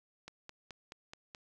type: click train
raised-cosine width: 0.2 ms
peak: -29 dBFS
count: 6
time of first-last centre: 0.28-1.348 s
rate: 4.68 Hz
effects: none